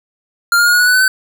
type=tone with pitch steps; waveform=square; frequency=1396.9 / 1414.8 / 1432.9 / 1451.2 / 1469.7 / 1488.5 / 1507.6 / 1526.9 Hz; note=F6 / F6 / F6 / F#6 / F#6 / F#6 / F#6 / G6; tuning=0 / +22 / +44 / -34 / -12 / +10 / +32 / -46 cents; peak=-9 dBFS; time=0.52-1.08 s; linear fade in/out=2 ms; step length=70 ms; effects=none